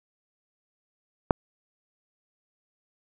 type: click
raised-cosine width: 1 ms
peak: -4 dBFS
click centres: 1.308 s
effects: none